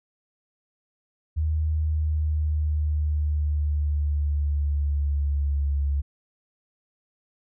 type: tone with pitch glide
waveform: sine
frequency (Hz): 77.78 to 70.51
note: D#2 to C#2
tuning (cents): 0 to +30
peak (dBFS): -21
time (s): 1.36-6.02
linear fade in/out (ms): 20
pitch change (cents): -170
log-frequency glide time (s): 1.71-5.79
effects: none